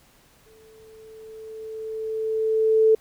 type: tone with exponential growth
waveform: sine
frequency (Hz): 440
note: A4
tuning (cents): 0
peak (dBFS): -12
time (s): 0.46-2.95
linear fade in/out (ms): 5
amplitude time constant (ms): 540
effects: pink hiss -57 dBFS RMS until 3 s